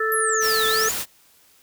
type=harmonic tone; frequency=439.7 Hz; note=A4; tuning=1 cent flat; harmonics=1 / 3 / 4; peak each=-24 / -24 / -24 dBFS; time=0-0.89 s; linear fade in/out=5 ms
type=exponential two-way sweep; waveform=sine; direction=down then up; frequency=11820 to 3375 to 7160 Hz; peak=-23 dBFS; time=0.12-0.91 s; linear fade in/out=0 ms; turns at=0.67 s
type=noise; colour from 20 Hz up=white; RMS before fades=-27 dBFS; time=0.4-1.06 s; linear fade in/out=50 ms
effects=white hiss -56 dBFS RMS until 1.62 s